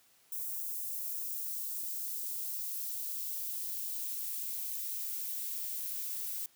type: noise with high-pass filter sweep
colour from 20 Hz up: violet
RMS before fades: -38 dBFS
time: 0.32-6.46 s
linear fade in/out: 2 ms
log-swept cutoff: 7100 to 1100 Hz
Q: 0.72
effects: white hiss -66 dBFS RMS until 6.55 s + high-pass 60 Hz 12 dB/octave